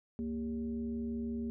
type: tone with frequency modulation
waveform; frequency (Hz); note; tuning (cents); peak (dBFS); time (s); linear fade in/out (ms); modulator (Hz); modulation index
sine; 233.1; A#3; 0; -34; 0.19-1.5; 0; 164; 0.61
effects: none